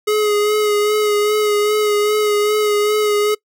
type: tone with vibrato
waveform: square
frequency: 419.8 Hz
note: G#4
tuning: 19 cents sharp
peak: -14 dBFS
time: 0.07-3.35 s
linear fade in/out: 10 ms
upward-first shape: sine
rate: 2.5 Hz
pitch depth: 25 cents each way
effects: noise-tail reverb RT60 0.1 s tail -24 dB re dry